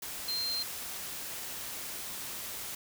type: tone in noise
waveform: sine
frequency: 4162 Hz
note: C8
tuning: 10 cents flat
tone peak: -31 dBFS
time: 0.28-0.63 s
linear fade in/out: 5 ms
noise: white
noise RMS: -40 dBFS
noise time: 0.02-2.75 s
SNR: +6 dB
effects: none